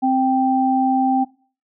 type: tone pair together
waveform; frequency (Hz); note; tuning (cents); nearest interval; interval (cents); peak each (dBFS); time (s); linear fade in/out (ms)
sine; 261.6 / 784; C4 / G5; 0 / 0; octave + perfect fifth; 1900; -17; 0.02-1.25; 20
effects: noise-tail reverb RT60 0.4 s tail -20 dB re dry